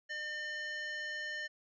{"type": "tone with high-pass filter", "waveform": "square", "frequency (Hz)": 603, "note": "D5", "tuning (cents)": 46, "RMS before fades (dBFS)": -40, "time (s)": [0.09, 1.48], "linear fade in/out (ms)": 20, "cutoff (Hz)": 1500, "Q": 3.2, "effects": ["resampled to 16000 Hz"]}